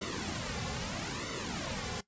pink noise with flanger, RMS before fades -37 dBFS, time 0.01-2.01 s, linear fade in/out 10 ms, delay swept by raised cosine 1.2 to 3.2 ms, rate 0.78 Hz, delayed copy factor -0.85, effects noise-tail reverb RT60 0.1 s tail -18 dB re dry + resampled to 16000 Hz

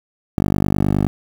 10% pulse tone with band-pass filter, 49.59 Hz, G1, 21 cents sharp, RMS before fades -17 dBFS, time 0.38-1.07 s, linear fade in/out 0 ms, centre 200 Hz, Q 0.56, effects 7-bit

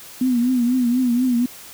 sine tone with vibrato, 246.9 Hz, B3, in tune, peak -15 dBFS, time 0.21-1.46 s, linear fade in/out 5 ms, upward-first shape triangle, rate 4.1 Hz, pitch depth 100 cents each way, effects white hiss -40 dBFS RMS until 1.73 s

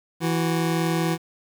25% pulse tone pair together, 164.82 / 370 Hz, E3 / F#4, 0 / 0 cents, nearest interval octave + major second, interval 1400 cents, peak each -18 / -25 dBFS, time 0.2-1.18 s, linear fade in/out 50 ms, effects 8-bit

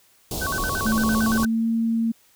pink band-stop noise, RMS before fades -28 dBFS, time 0.31-1.45 s, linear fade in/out 2 ms, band 850 to 3600 Hz, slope 24 dB/octave
sine tone with vibrato, 1300 Hz, E6, 24 cents flat, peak -25 dBFS, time 0.41-1.46 s, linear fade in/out 10 ms, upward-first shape square, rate 8.8 Hz, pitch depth 270 cents each way
sine tone with pitch glide, 220 to 227.8 Hz, A3 to A#3, 0 to -40 cents, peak -19 dBFS, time 0.85-2.12 s, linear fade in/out 10 ms, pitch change +60 cents, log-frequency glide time 1.14-1.68 s
effects white hiss -58 dBFS RMS until 2.35 s

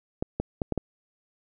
clicks, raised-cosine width 2 ms, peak -13 dBFS, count 5, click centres 0.225 / 0.4 / 0.618 / 0.723 / 0.777 s, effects none

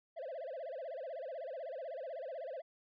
triangle tone with vibrato, 587.3 Hz, D5, in tune, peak -38 dBFS, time 0.16-2.62 s, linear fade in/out 20 ms, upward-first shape sine, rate 16 Hz, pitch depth 260 cents each way, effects tanh soft clip ceiling -35 dBFS + resampled to 11025 Hz

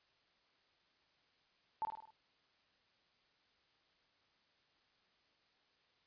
sine tone with echo, 880 Hz, A5, in tune, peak -34 dBFS, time 1.82-1.85 s, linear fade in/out 0 ms, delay 51 ms, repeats 5, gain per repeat -5 dB, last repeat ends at 2.105 s, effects white hiss -74 dBFS RMS until 6.06 s + resampled to 11025 Hz

